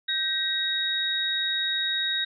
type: tone cluster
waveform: sine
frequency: 1566 / 1894 / 3777 Hz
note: G6 / A#6 / A#7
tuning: -2 / +27 / +22 cents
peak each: -32 / -33 / -25 dBFS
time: 0.08-2.25 s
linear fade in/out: 10 ms
effects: none